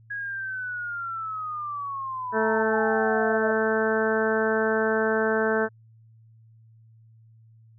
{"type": "linear sweep", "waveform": "sine", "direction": "down", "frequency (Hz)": [1661.2, 625], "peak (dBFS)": -29, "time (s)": [0.1, 3.52], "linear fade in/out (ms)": 10}
{"type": "harmonic tone", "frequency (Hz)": 220, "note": "A3", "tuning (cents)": 0, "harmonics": [1, 2, 3, 4, 5, 6, 7, 8], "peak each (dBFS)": [-29, -24, -29, -33, -36, -34, -28, -35], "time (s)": [2.32, 5.69], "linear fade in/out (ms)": 50}
{"effects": ["added 112 Hz sine -51 dBFS peak until 7.78 s"]}